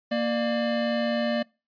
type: tone pair together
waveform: square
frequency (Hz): 233.4 / 596.3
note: A#3 / D5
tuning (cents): +2 / +26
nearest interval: octave + major third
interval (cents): 1624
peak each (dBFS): -27 / -27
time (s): 0.11-1.43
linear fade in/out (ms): 10
effects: noise-tail reverb RT60 0.3 s tail -25 dB re dry + resampled to 11025 Hz